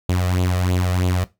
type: tone with flanger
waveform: sawtooth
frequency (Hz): 90.8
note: F#2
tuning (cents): -32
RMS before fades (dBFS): -19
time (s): 0.09-1.24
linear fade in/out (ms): 0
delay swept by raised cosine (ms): 0.27 to 1.67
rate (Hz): 3.1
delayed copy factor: +0.65
effects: noise-tail reverb RT60 0.2 s tail -17 dB re dry